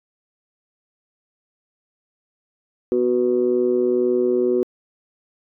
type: tone with amplitude modulation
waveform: sine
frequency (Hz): 370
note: F#4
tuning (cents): 0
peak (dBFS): -11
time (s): 2.92-4.63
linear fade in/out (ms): 0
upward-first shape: sine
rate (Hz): 122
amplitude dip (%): 95
effects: tanh soft clip ceiling -7 dBFS